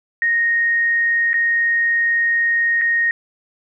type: tone with dropouts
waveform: sine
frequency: 1862 Hz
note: A#6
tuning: 2 cents flat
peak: -14 dBFS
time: 0.22-3.11 s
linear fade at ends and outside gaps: 1 ms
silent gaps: 1.332-1.341 / 2.813-2.817 s
effects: none